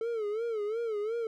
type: tone with vibrato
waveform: triangle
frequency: 440 Hz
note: A4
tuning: in tune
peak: -28 dBFS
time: 0.01-1.27 s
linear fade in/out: 2 ms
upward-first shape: sine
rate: 2.8 Hz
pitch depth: 120 cents each way
effects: none